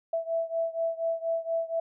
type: beating tone pair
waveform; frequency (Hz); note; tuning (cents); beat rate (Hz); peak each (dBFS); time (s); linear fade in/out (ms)
sine; 659.3 / 663.5; E5 / E5; 0 / +11; 4.2; -29 / -31; 0.13-1.8; 5
effects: none